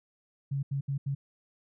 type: tone bursts at uneven times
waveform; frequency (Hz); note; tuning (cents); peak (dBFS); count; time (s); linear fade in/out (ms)
sine; 138.59; C#3; 0; -28; 4; 0.51-0.63 / 0.71-0.81 / 0.88-0.98 / 1.06-1.15; 10
effects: none